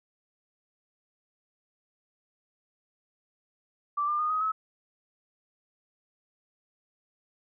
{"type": "tone with pitch steps", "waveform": "sine", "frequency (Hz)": [1168, 1197.4, 1227.5, 1258.4, 1290], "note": ["D6", "D6", "D#6", "D#6", "E6"], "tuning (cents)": [-10, 33, -24, 19, -38], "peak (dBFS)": -25, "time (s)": [3.97, 4.52], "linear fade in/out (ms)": 10, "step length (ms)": 110, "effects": []}